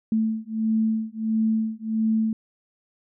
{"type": "beating tone pair", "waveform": "sine", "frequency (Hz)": [220, 221.5], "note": ["A3", "A3"], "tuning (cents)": [0, 12], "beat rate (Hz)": 1.5, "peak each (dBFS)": [-24, -24], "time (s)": [0.12, 2.33], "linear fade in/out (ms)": 2, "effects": []}